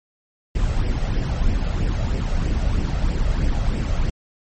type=noise with flanger; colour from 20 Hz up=brown; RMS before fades=-20 dBFS; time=0.55-4.1 s; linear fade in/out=5 ms; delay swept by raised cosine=0.37 to 1.57 ms; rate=3.1 Hz; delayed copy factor=+0.5; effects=MP3 32 kbps